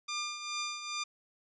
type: tone with tremolo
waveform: 10% pulse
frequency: 1200 Hz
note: D6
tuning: 37 cents sharp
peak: -24 dBFS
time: 0.08-1.04 s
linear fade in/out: 10 ms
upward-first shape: triangle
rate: 2.4 Hz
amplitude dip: 65%
effects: resampled to 16000 Hz